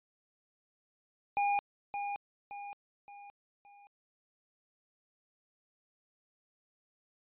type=tone with echo; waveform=square; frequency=811 Hz; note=G#5; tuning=41 cents flat; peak=-28 dBFS; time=1.37-1.59 s; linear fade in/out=0 ms; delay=570 ms; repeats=4; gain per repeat=-7 dB; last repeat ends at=3.87 s; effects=resampled to 8000 Hz